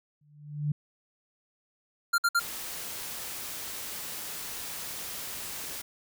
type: tone with exponential growth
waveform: sine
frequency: 147.9 Hz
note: D3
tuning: 13 cents sharp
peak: -23 dBFS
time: 0.21-0.72 s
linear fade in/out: 5 ms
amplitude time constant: 110 ms
type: tone bursts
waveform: square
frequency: 1392 Hz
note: F6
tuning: 6 cents flat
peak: -22 dBFS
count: 3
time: 2.13-2.398 s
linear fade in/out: 10 ms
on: 52 ms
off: 56 ms
type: noise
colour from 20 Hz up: white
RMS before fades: -38 dBFS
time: 2.39-5.82 s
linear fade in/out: 10 ms
effects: none